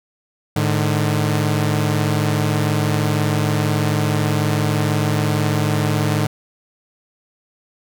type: tone pair together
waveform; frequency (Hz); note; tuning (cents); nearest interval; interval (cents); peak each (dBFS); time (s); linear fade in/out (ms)
sawtooth; 106.35 / 150.4; G#2 / D3; +42 / +42; tritone; 600; -15; 0.56-6.27; 5
effects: none